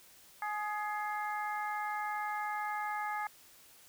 harmonic tone with a mistuned harmonic, 420.7 Hz, G#4, 22 cents sharp, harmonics 2 / 3 / 4 / 5, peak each -36 / -40 / -42 / -44 dBFS, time 0.42-3.27 s, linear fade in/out 2 ms, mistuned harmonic 3, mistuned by -23 cents, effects white hiss -59 dBFS RMS until 3.88 s

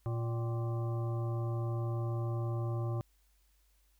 harmonic tone with a mistuned harmonic, 116.54 Hz, A#2, in tune, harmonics 1 / 3 / 5 / 7 / 9 / 10, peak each -32 / -42 / -46 / -49 / -51 / -52 dBFS, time 0.06-3.01 s, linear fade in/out 0 ms, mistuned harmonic 7, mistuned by -85 cents, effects added 50 Hz sine -67 dBFS peak until 3.99 s + white hiss -74 dBFS RMS until 3.99 s

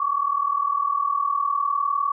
sine tone pair together, 1110.2 / 1150 Hz, C#6 / D6, +2 / -37 cents, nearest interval minor second, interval 61 cents, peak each -23 dBFS, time 0-2.12 s, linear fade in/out 5 ms, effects none

